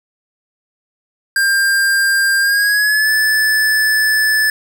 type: tone with pitch glide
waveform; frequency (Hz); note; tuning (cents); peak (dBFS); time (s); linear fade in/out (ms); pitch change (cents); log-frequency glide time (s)
square; 1596 to 1740.5; G6 to A6; +31 to -19; -12; 1.36-4.5; 2; +150; 2.39-3.1
effects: none